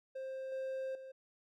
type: tone with level steps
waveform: triangle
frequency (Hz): 528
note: C5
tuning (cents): +16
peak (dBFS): -38 / -35 / -45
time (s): 0.15-1.12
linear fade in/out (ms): 10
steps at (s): 0.52 / 0.95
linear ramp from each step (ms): 2
effects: none